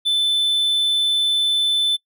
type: tone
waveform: triangle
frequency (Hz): 3520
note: A7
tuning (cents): 0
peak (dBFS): -14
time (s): 0.05-1.97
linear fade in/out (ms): 20
effects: noise-tail reverb RT60 0.1 s tail -25 dB re dry